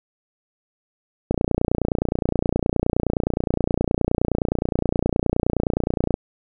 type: click train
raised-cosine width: 2 ms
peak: -6 dBFS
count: 144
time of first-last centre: 1.31-6.141 s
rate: 29.6 Hz
effects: none